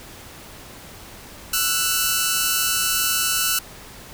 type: tone pair together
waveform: 5% pulse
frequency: 1332.2 / 1480 Hz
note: E6 / F#6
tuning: +18 / 0 cents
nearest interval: major second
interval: 182 cents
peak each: -10 dBFS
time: 1.53-3.59 s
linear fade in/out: 5 ms
effects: pink hiss -41 dBFS RMS until 4.13 s